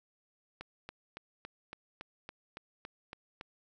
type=click train; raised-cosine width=0.3 ms; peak=-27 dBFS; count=11; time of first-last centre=0.61-3.411 s; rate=3.57 Hz; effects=none